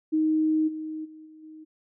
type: tone with level steps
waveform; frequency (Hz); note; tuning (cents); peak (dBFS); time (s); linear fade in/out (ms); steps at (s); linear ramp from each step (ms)
sine; 312.7; D#4; +9; -20 / -31 / -43 / -46 / -42; 0.12-1.65; 20; 0.67 / 1.04 / 1.25 / 1.42; 20
effects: none